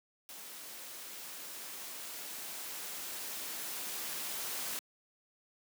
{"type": "noise with level ramp", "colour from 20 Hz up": "white", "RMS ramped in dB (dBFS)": [-48, -38], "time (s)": [0.29, 4.79], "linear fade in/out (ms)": 0, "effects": ["high-pass 200 Hz 12 dB/octave"]}